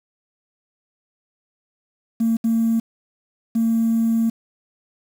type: tone bursts at uneven times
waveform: triangle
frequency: 227.2 Hz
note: A#3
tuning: 44 cents flat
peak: -12 dBFS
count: 3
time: 2.2-2.37 / 2.44-2.8 / 3.55-4.3 s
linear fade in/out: 10 ms
effects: tanh soft clip ceiling -13 dBFS + 7-bit